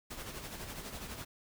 pink noise with tremolo, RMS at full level -42 dBFS, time 0.1-1.25 s, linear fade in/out 10 ms, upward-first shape sine, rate 12 Hz, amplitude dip 50%, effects none

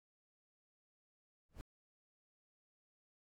brown noise with exponential growth, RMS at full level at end -41 dBFS, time 1.49-1.61 s, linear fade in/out 0 ms, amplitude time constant 24 ms, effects AAC 64 kbps

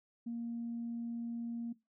sine tone, 234 Hz, A#3, 7 cents sharp, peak -36 dBFS, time 0.26-1.73 s, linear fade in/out 10 ms, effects noise-tail reverb RT60 0.2 s tail -18 dB re dry + tanh soft clip ceiling -32 dBFS

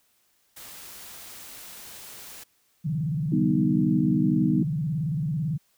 white noise, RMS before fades -43 dBFS, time 0.56-2.44 s, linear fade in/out 10 ms
sine tone with vibrato, 153.1 Hz, D#3, 28 cents flat, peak -24 dBFS, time 2.84-5.58 s, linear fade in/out 20 ms, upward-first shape square, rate 18 Hz, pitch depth 170 cents each way
sine chord, G augmented, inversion none, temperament equal, 196 / 246.9 / 311.1 Hz, G3 / B3 / D#4, 0 / 0 / 0 cents, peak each -25 dBFS, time 3.32-4.63 s, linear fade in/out 5 ms
effects white hiss -67 dBFS RMS until 5.77 s

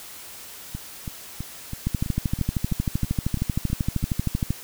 two click trains, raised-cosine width 5 ms, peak -10 / -18 dBFS, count 35 / 11, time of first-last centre 1.87-4.506 / 0.75-4.029 s, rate 12.9 / 3.05 Hz, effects white hiss -41 dBFS RMS until 4.63 s

